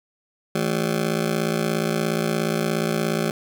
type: ring-modulated tone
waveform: 20% pulse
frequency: 189.6 Hz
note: F#3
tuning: 43 cents sharp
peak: -13 dBFS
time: 0.55-3.31 s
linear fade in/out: 2 ms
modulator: 28.5 Hz
effects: none